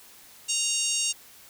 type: harmonic tone with a mistuned harmonic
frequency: 932.3 Hz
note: A#5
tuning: in tune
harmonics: 3 / 4 / 5 / 6 / 7 / 8 / 9 / 10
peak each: -31 / -36 / -36 / -32 / -30 / -33 / -32 / -35 dBFS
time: 0.48-1.13 s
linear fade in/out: 20 ms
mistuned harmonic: 5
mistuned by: -31 cents
effects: white hiss -51 dBFS RMS until 1.49 s